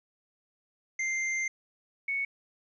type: tone pair in turn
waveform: square / sine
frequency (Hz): 2093 / 2217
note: C7 / C#7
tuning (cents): 0 / 0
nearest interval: minor second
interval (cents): 100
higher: second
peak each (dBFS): -29 / -28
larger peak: second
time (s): 0.99-1.48 / 2.08-2.25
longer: first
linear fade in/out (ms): 5
effects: resampled to 16000 Hz + 11-bit